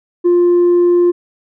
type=tone with tanh clipping; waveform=triangle; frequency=350.7 Hz; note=F4; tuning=7 cents sharp; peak=-8 dBFS; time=0.24-1.12 s; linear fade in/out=20 ms; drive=6 dB; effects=none